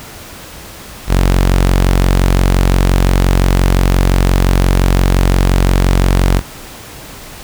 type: tone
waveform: sawtooth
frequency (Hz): 45.76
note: F#1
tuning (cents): -18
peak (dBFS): -4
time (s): 1.07-6.42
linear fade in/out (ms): 50
effects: pink hiss -32 dBFS RMS until 7.43 s